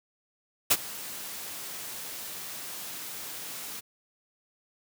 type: noise with ADSR envelope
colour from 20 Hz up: white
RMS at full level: -19 dBFS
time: 0.7-3.81 s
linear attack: 15 ms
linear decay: 46 ms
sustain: -20 dB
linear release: 20 ms
effects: high-pass 100 Hz 12 dB/octave